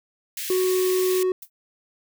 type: high-pass noise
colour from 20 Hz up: white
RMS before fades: -31 dBFS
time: 0.37-1.23 s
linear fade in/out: 2 ms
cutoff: 1700 Hz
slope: 48 dB/octave
type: tone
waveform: triangle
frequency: 370 Hz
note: F#4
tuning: in tune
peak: -17 dBFS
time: 0.5-1.32 s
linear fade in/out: 2 ms
type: noise with exponential decay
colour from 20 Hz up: violet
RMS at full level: -32 dBFS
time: 1.42-1.5 s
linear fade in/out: 5 ms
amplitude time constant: 16 ms
effects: none